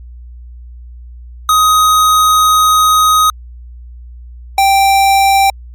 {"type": "tone pair in turn", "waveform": "square", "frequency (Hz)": [1255, 784], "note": ["D#6", "G5"], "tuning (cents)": [15, 0], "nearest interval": "minor sixth", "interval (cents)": 815, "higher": "first", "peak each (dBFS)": -7, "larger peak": "neither", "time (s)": [[1.49, 3.3], [4.58, 5.5]], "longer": "first", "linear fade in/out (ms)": 2, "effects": ["added 60 Hz sine -29 dBFS peak until 5.74 s", "MP3 64 kbps"]}